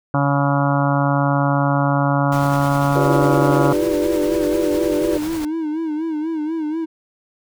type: harmonic tone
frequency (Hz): 140.9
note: C#3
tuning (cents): +29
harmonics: 1 / 2 / 4 / 5 / 6 / 7 / 8 / 9 / 10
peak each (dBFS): -18 / -21 / -24 / -25 / -26 / -26 / -27 / -28 / -28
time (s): 0.14-3.73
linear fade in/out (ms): 2
type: noise with tremolo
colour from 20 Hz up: pink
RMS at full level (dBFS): -31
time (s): 2.32-5.45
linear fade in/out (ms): 2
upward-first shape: sine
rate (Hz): 10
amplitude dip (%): 35
type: chord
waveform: sine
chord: G dominant seventh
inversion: third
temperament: equal with one note detuned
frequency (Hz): 349.2 / 395.9 / 493.9 / 587.3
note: F4 / G4 / B4 / D5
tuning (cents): 0 / +17 / 0 / 0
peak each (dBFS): -23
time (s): 2.95-5.18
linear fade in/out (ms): 10
type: tone with vibrato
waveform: triangle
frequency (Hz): 314.5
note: D#4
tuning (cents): +19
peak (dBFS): -18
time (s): 3.07-6.86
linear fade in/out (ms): 20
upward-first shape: sine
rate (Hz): 4.1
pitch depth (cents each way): 84
effects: none